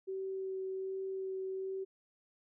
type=tone with vibrato; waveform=sine; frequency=381.5 Hz; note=G4; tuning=47 cents flat; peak=-36 dBFS; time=0.07-1.85 s; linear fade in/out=20 ms; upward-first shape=sine; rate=1.3 Hz; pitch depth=9 cents each way; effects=none